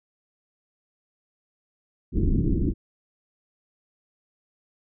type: low-pass noise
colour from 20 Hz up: pink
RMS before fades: -22 dBFS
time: 2.12-2.74 s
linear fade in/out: 50 ms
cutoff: 360 Hz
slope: 48 dB/octave
effects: none